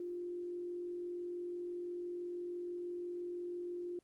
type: tone with frequency modulation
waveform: sine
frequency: 351.8 Hz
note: F4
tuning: 13 cents sharp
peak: -39 dBFS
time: 0-3.99 s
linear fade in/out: 2 ms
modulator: 46 Hz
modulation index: 0.21
effects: pink hiss -75 dBFS RMS until 4.03 s + Opus 24 kbps